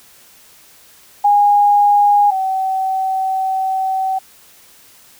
sine tone pair in turn, 820 / 762.9 Hz, G#5 / G5, -22 / -47 cents, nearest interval minor second, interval 125 cents, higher first, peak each -8 / -15 dBFS, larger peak first, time 1.24-2.31 / 2.31-4.19 s, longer second, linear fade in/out 10 ms, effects white hiss -46 dBFS RMS until 5.19 s

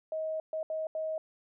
sine tone bursts at uneven times, 632 Hz, D#5, 27 cents sharp, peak -31 dBFS, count 4, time 0.12-0.4 / 0.53-0.63 / 0.7-0.87 / 0.95-1.18 s, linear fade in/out 2 ms, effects none

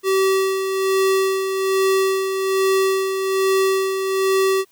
square tone with tremolo, 384 Hz, G4, 36 cents flat, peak -15 dBFS, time 0.03-4.65 s, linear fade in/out 50 ms, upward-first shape sine, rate 1.2 Hz, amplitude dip 50%, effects white hiss -59 dBFS RMS until 4.71 s

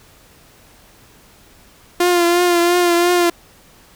sawtooth tone with vibrato, 349.2 Hz, F4, in tune, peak -8 dBFS, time 2-3.3 s, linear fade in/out 5 ms, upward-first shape triangle, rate 2.9 Hz, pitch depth 40 cents each way, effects pink hiss -48 dBFS RMS until 3.95 s

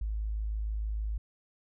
sine tone, 53.2 Hz, G#1, 42 cents sharp, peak -30 dBFS, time 0.01-1.18 s, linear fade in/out 5 ms, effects none

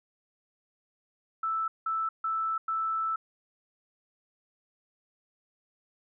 sine tone bursts at uneven times, 1318.5 Hz, E6, in tune, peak -27 dBFS, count 4, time 1.43-1.68 / 1.86-2.09 / 2.24-2.58 / 2.68-3.16 s, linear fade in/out 5 ms, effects none

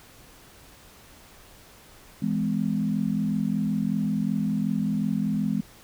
sine chord, E major, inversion none, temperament equal with one note detuned, 164.81 / 207.7 / 253 Hz, E3 / G#3 / B3, 0 / 0 / +42 cents, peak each -29 / -25 / -29 dBFS, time 2.22-5.61 s, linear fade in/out 5 ms, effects pink hiss -51 dBFS RMS until 5.83 s

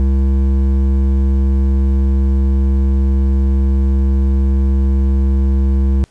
sine tone with hard clipping, 67.1 Hz, C2, 44 cents sharp, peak -12 dBFS, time 0-6.04 s, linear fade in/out 0 ms, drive 10 dB, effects pink hiss -52 dBFS RMS until 6.1 s + resampled to 22050 Hz

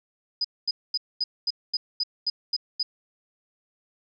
sine tone bursts, 4978 Hz, D#8, in tune, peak -22 dBFS, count 10, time 0.41-2.83 s, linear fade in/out 5 ms, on 35 ms, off 230 ms, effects none

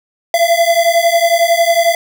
square beating tone pair, 672 / 683 Hz, E5 / F5, +33 / -39 cents, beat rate 11 Hz, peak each -13 dBFS, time 0.34-1.95 s, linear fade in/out 2 ms, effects none

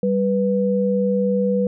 sine tone pair together, 195.2 / 491.9 Hz, G3 / B4, -7 / -7 cents, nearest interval octave + major third, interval 1600 cents, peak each -19 dBFS, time 0.03-1.67 s, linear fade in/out 2 ms, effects none

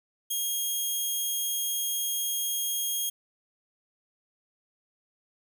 5% pulse tone, 3252 Hz, G#7, 37 cents flat, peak -19 dBFS, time 0.3-3.1 s, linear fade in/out 10 ms, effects none

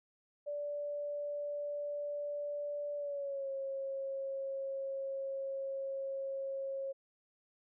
sine tone with pitch glide, 582 to 543 Hz, D5 to C#5, -16 to -36 cents, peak -36 dBFS, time 0.46-6.93 s, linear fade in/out 20 ms, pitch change -120 cents, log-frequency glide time 2.96-3.49 s, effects none

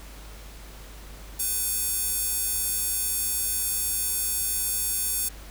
square tone with high-pass filter, 503 Hz, B4, 32 cents sharp, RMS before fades -27 dBFS, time 1.39-5.29 s, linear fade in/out 10 ms, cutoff 9500 Hz, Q 1.2, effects added 50 Hz sine -42 dBFS peak until 5.5 s + pink hiss -47 dBFS RMS until 5.5 s

